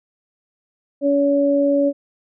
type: tone pair together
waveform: sine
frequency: 282.7 / 565.4 Hz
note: C#4 / C#5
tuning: +34 / +34 cents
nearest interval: octave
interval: 1200 cents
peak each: -17 / -16 dBFS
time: 1.01-1.93 s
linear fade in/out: 50 ms
effects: none